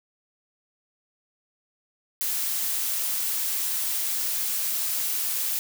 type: noise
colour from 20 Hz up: blue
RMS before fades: -27 dBFS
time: 2.21-5.59 s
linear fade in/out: 0 ms
effects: none